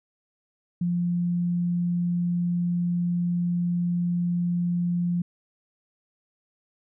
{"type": "tone", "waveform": "sine", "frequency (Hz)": 174.61, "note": "F3", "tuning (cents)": 0, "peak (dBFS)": -22, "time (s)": [0.81, 5.22], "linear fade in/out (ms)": 5, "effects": []}